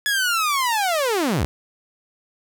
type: linear sweep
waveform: sawtooth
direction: down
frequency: 1706 to 49 Hz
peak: -15 dBFS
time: 0.06-1.45 s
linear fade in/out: 0 ms
effects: none